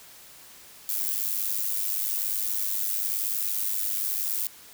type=noise with amplitude modulation; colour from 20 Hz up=violet; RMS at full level=-25 dBFS; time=0.89-4.47 s; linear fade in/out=0 ms; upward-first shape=sine; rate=101 Hz; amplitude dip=70%; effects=white hiss -49 dBFS RMS until 4.73 s